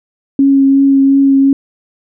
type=tone with vibrato; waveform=sine; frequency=273.8 Hz; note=C#4; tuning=21 cents flat; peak=-5 dBFS; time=0.39-1.53 s; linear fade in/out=2 ms; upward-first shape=triangle; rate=2.8 Hz; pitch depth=15 cents each way; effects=none